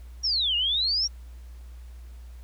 sine exponential two-way sweep, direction down then up, 5720 to 2794 to 5720 Hz, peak -22 dBFS, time 0.23-1.08 s, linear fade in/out 20 ms, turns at 0.56 s, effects added 60 Hz sine -40 dBFS peak until 2.43 s + pink hiss -60 dBFS RMS until 2.43 s

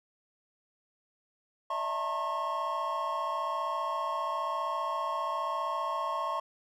triangle tone cluster, 594 / 655 / 889 / 924 / 1082 Hz, D5 / E5 / A5 / A#5 / C#6, +20 / -11 / +18 / -16 / -42 cents, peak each -39 / -36 / -39 / -38 / -30 dBFS, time 1.7-6.4 s, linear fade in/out 5 ms, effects none

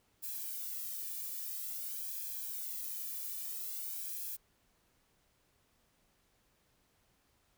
violet noise with flanger, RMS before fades -41 dBFS, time 0.22-4.37 s, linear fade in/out 20 ms, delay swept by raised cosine 1.2 to 1.72 ms, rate 0.5 Hz, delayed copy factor +1, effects pink hiss -73 dBFS RMS until 7.57 s

